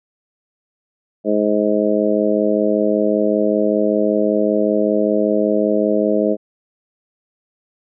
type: harmonic tone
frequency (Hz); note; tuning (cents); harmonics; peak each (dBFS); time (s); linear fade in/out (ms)
105.2; G#2; +23; 2 / 3 / 4 / 5 / 6; -20 / -20 / -20 / -20 / -20; 1.24-6.37; 50
effects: none